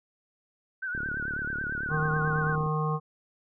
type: tone with vibrato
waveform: sine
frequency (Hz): 1501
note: F#6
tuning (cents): +24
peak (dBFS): -30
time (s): 0.82-2.56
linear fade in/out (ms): 10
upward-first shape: triangle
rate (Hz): 9.1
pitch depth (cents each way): 96
type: click train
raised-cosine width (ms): 3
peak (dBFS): -26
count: 63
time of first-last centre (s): 0.95-2.663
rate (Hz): 36.2
type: harmonic tone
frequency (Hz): 153.9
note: D#3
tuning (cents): -19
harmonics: 1 / 3 / 5 / 7 / 8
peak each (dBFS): -27 / -34 / -37 / -32 / -39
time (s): 1.89-3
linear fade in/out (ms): 50
effects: none